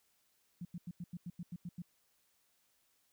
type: tone bursts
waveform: sine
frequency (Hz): 174.61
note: F3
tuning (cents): 0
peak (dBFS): -40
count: 10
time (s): 0.61-1.821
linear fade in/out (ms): 5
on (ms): 41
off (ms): 89
effects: white hiss -75 dBFS RMS until 3.12 s